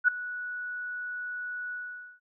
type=tone with ADSR envelope; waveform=sine; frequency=1472 Hz; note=F#6; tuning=9 cents flat; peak=-15 dBFS; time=0.04-2.2 s; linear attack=41 ms; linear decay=5 ms; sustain=-18 dB; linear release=480 ms; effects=none